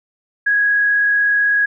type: tone with frequency modulation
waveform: sine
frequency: 1659 Hz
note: G#6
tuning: 2 cents flat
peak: -12 dBFS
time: 0.46-1.66 s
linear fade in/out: 10 ms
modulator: 36 Hz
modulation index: 0.39
effects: none